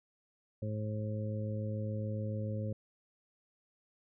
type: harmonic tone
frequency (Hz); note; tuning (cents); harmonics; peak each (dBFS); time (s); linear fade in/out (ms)
107; A2; -48; 1 / 2 / 3 / 4 / 5; -35 / -41 / -49 / -49 / -43; 0.62-2.73; 5
effects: none